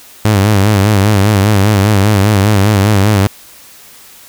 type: tone with vibrato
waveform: sawtooth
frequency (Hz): 102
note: G#2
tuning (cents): -31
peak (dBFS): -3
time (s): 0.25-3.27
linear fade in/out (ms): 0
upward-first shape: sine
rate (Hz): 5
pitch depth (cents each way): 100
effects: white hiss -38 dBFS RMS until 4.28 s